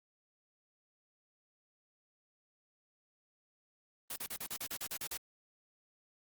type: noise bursts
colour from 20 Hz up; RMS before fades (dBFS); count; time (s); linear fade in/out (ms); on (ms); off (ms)
white; -40; 11; 4.1-5.173; 5; 63; 38
effects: Opus 32 kbps